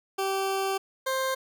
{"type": "tone pair in turn", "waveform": "20% pulse", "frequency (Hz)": [387.5, 526.7], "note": ["G4", "C5"], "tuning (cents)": [-20, 11], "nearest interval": "perfect fourth", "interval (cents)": 531, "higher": "second", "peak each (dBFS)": -21, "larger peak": "neither", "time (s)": [[0.18, 0.78], [1.06, 1.35]], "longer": "first", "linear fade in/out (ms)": 10, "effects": []}